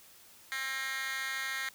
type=tone with high-pass filter; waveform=10% pulse; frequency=266.6 Hz; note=C4; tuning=33 cents sharp; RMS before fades=-36 dBFS; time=0.52-1.69 s; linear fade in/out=0 ms; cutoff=2000 Hz; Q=3.6; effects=white hiss -57 dBFS RMS until 1.74 s